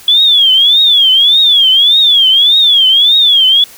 sine tone with vibrato, 3381 Hz, G#7, 30 cents sharp, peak -4 dBFS, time 0.08-3.64 s, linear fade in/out 2 ms, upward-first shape triangle, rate 1.7 Hz, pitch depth 200 cents each way, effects white hiss -36 dBFS RMS until 3.77 s

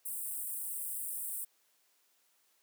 pink high-pass noise, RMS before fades -39 dBFS, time 0.05-1.45 s, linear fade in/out 10 ms, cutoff 8200 Hz, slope 96 dB/octave, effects white hiss -72 dBFS RMS until 2.62 s + high-pass 300 Hz 12 dB/octave

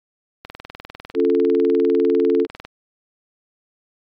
click train, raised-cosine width 0.3 ms, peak -17 dBFS, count 45, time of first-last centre 0.45-2.65 s, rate 20 Hz
sine chord, Db augmented, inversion none, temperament equal, 277.2 / 349.2 / 440 Hz, Db4 / F4 / A4, 0 / 0 / 0 cents, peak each -20 / -18 / -16 dBFS, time 1.14-2.47 s, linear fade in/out 50 ms
effects MP3 96 kbps

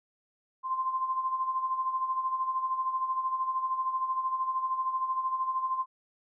sine tone with tremolo, 1044 Hz, C6, 4 cents flat, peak -25 dBFS, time 0.63-5.86 s, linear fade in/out 50 ms, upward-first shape sine, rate 13 Hz, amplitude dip 60%, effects none

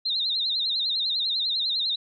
sine tone with vibrato, 3900 Hz, B7, 23 cents flat, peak -23 dBFS, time 0.05-1.96 s, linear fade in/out 10 ms, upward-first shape sine, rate 10 Hz, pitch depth 130 cents each way, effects none

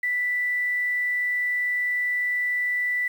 sine tone with quantisation, 1975.5 Hz, B6, in tune, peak -22 dBFS, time 0.03-3.08 s, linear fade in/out 5 ms, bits 8, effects none

